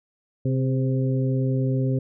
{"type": "harmonic tone with a mistuned harmonic", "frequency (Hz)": 130.81, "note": "C3", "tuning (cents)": 0, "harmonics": [1, 2, 3, 4], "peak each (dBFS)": [-21, -27, -31, -33], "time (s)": [0.45, 1.99], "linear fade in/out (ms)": 5, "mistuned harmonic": 3, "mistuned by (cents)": 39, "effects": []}